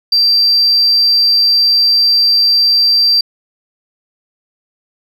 sine tone, 4699 Hz, D8, in tune, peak -6 dBFS, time 0.12-3.21 s, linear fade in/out 5 ms, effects tanh soft clip ceiling -4 dBFS

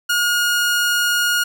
sawtooth tone, 1433 Hz, F6, 44 cents sharp, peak -12 dBFS, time 0.09-1.44 s, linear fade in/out 10 ms, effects none

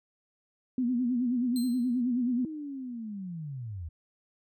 sine tone with vibrato, 246.1 Hz, B3, 6 cents flat, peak -25 dBFS, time 0.78-2.45 s, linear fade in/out 2 ms, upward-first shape sine, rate 9.4 Hz, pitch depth 86 cents each way
20% pulse tone with exponential decay, 4126 Hz, C8, 25 cents flat, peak -31 dBFS, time 1.56-2.01 s, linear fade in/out 1 ms, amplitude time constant 96 ms
sine linear sweep, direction down, 324.2 to 75.4 Hz, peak -35 dBFS, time 2.44-3.89 s, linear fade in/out 10 ms
effects none

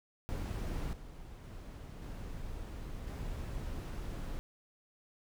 brown noise with level steps, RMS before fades -37 / -48 / -46 / -43 / -40 dBFS, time 0.29-4.39 s, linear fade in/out 0 ms, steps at 0.93 / 1.44 / 2.02 / 3.07 s, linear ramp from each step 2 ms, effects none

